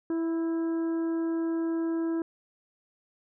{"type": "harmonic tone with a mistuned harmonic", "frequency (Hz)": 329.6, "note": "E4", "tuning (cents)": 0, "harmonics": [1, 2, 3, 4, 5], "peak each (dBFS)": [-26, -44, -46, -49, -50], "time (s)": [0.1, 2.22], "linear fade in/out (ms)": 2, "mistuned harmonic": 5, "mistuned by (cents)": -27, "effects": []}